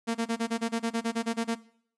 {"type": "tone bursts", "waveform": "sawtooth", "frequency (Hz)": 229.8, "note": "A#3", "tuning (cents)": -25, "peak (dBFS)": -22, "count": 14, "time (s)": [0.07, 1.554], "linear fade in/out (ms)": 20, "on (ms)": 80, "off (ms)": 28, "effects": ["noise-tail reverb RT60 0.6 s tail -19 dB re dry", "resampled to 24000 Hz"]}